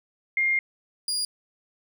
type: tone pair in turn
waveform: sine / 30% pulse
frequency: 2120 / 4848 Hz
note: C7 / D#8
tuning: +22 / -46 cents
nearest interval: octave + major second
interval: 1432 cents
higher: second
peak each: -20 / -22 dBFS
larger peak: first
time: 0.37-0.59 / 1.08-1.25 s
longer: first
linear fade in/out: 2 ms
effects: none